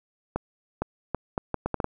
accelerating click train, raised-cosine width 1 ms, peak -12 dBFS, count 9, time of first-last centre 0.36-1.844 s, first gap 460 ms, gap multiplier 0.71, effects none

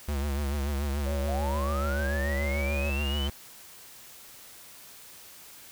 square tone with vibrato, 71 Hz, C#2, 42 cents sharp, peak -28 dBFS, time 0.08-3.3 s, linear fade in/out 5 ms, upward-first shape triangle, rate 6.9 Hz, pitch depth 91 cents each way
sine tone, 565 Hz, C#5, 33 cents sharp, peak -34 dBFS, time 1.06-2.9 s, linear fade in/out 5 ms
sine linear sweep, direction up, 660 to 3076 Hz, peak -33 dBFS, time 1.28-3.28 s, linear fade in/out 10 ms
effects white hiss -49 dBFS RMS until 5.71 s

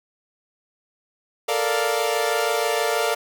sawtooth chord, Bb major seventh, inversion third, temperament equal, 440 / 466.2 / 587.3 / 698.5 Hz, A4 / Bb4 / D5 / F5, 0 / 0 / 0 / 0 cents, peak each -22 dBFS, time 1.48-3.15 s, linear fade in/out 10 ms, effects none

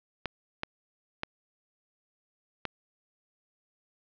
clicks, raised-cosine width 0.3 ms, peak -15 dBFS, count 4, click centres 0.257 / 0.634 / 1.234 / 2.653 s, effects low-pass 5000 Hz 12 dB/octave

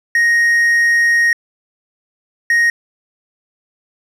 triangle tone pair in turn, 1870 / 1870 Hz, A#6 / A#6, +5 / +5 cents, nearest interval unison, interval 0 cents, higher neither, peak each -8 dBFS, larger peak neither, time 0.15-1.33 / 2.5-2.7 s, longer first, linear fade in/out 2 ms, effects resampled to 32000 Hz

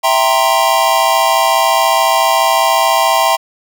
square chord, C dominant seventh, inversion first, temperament equal, 659.3 / 784 / 932.3 / 1046.5 Hz, E5 / G5 / Bb5 / C6, 0 / 0 / 0 / 0 cents, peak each -16 dBFS, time 0.03-3.37 s, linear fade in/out 20 ms, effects none

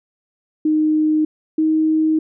sine tone pair in turn, 308.9 / 314.3 Hz, D#4 / D#4, -12 / +18 cents, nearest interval unison, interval 30 cents, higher second, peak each -13 / -13 dBFS, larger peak neither, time 0.65-1.25 / 1.58-2.19 s, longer second, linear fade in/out 5 ms, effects none

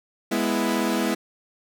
sawtooth chord, E major, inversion first, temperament equal, 207.7 / 246.9 / 329.6 Hz, G#3 / B3 / E4, 0 / 0 / 0 cents, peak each -22 dBFS, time 0.31-1.15 s, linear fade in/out 10 ms, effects none

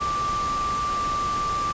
sine tone in noise, 1174.7 Hz, D6, in tune, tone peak -23 dBFS, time 0-1.73 s, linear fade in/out 20 ms, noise pink, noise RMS -33 dBFS, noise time 0-1.73 s, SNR +7 dB, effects resampled to 16000 Hz

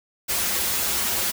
white noise with comb filter, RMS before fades -24 dBFS, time 0.28-1.32 s, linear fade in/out 20 ms, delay 6.7 ms, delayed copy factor -0.85, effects none

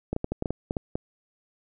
clicks, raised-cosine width 2 ms, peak -14 dBFS, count 10, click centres 0.13 / 0.164 / 0.244 / 0.32 / 0.424 / 0.458 / 0.506 / 0.709 / 0.768 / 0.955 s, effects none

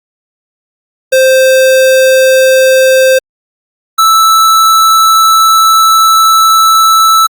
square tone pair in turn, 523.3 / 1316.3 Hz, C5 / E6, 0 / -3 cents, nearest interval octave + major third, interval 1597 cents, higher second, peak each -4 dBFS, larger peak neither, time 1.12-3.19 / 3.98-7.27 s, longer second, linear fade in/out 10 ms, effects Opus 48 kbps

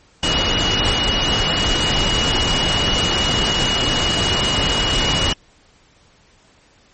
sine tone in noise, 2900 Hz, F#7, 35 cents flat, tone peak -19 dBFS, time 0.23-5.33 s, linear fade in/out 2 ms, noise pink, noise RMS -19 dBFS, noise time 0.23-5.33 s, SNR -3 dB, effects pink hiss -53 dBFS RMS until 6.93 s + MP3 32 kbps

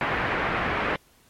white low-pass noise, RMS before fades -26 dBFS, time 0.01-0.96 s, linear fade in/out 0 ms, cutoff 2100 Hz, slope 24 dB/octave, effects pink hiss -59 dBFS RMS until 1.29 s + MP3 64 kbps

